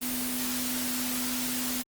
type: tone in noise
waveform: sine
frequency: 250 Hz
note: B3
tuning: 21 cents sharp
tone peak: -33 dBFS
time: 0.01-1.83 s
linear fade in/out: 20 ms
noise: white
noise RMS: -32 dBFS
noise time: 0.01-1.83 s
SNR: -4 dB
effects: Opus 24 kbps